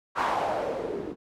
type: noise with low-pass filter sweep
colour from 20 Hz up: blue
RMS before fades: -29 dBFS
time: 0.15-1.16 s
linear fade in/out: 50 ms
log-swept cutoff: 1100 to 300 Hz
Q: 3.2
effects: none